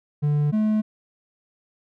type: tone pair in turn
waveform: triangle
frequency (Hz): 147.4 / 215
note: D3 / A3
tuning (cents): +7 / -40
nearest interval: perfect fifth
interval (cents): 653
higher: second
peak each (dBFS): -16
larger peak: neither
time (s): 0.22-0.52 / 0.52-0.82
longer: neither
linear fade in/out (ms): 20
effects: none